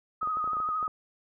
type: tone with vibrato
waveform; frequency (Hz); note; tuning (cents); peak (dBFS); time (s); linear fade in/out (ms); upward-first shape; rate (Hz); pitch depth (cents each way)
sine; 1254; D#6; +13; -27; 0.21-0.88; 10; triangle; 13; 46
type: clicks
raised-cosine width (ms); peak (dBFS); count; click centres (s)
1; -29; 11; 0.23 / 0.274 / 0.371 / 0.442 / 0.476 / 0.533 / 0.569 / 0.602 / 0.689 / 0.828 / 0.879
effects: none